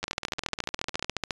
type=two click trains; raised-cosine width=0.2 ms; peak=-16 / -10 dBFS; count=22 / 19; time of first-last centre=0.03-1.096 / 0.04-1.308 s; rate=19.7 / 14.2 Hz; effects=resampled to 22050 Hz